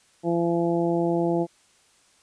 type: harmonic tone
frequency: 170 Hz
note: F3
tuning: 46 cents flat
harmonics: 1 / 2 / 3 / 4 / 5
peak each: -27 / -23 / -29 / -29 / -34 dBFS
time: 0.23-1.47 s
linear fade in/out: 50 ms
effects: white hiss -60 dBFS RMS until 2.22 s + resampled to 22050 Hz